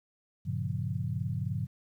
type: chord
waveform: sine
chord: G half-diminished seventh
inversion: none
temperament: just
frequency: 98 / 117.6 / 141.12 / 176.4 Hz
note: G2 / Bb2 / Db3 / F3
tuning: 0 / +16 / +31 / +18 cents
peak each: -35 / -35 / -35 / -38 dBFS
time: 0.45-1.67 s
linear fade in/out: 20 ms
effects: 11-bit